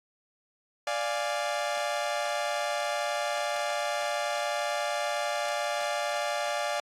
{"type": "chord", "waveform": "sawtooth", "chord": "D diminished", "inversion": "none", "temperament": "equal", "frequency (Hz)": [587.3, 698.5, 830.6], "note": ["D5", "F5", "Ab5"], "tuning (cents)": [0, 0, 0], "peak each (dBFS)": [-27, -29, -31], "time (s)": [0.87, 6.8], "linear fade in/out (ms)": 2, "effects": ["low-pass 8000 Hz 12 dB/octave", "AAC 64 kbps"]}